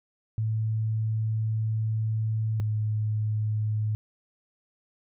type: tone pair in turn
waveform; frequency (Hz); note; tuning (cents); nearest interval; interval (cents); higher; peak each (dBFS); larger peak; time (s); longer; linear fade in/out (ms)
sine; 110 / 107.49; A2 / A2; 0 / -40; unison; 40; first; -24; neither; 0.38-2.6 / 2.6-3.95; first; 0
effects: none